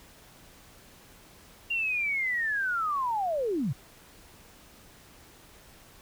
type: linear sweep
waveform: sine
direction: down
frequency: 2794 to 108.2 Hz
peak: -26 dBFS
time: 1.7-3.73 s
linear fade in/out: 10 ms
effects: pink hiss -54 dBFS RMS until 6.01 s